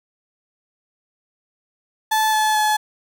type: tone with pitch steps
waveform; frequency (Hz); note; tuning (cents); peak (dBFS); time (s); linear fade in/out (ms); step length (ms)
35% pulse; 870 / 862 / 854.1; A5 / A5 / G#5; -20 / -36 / +48; -14; 2.11-2.77; 10; 220
effects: none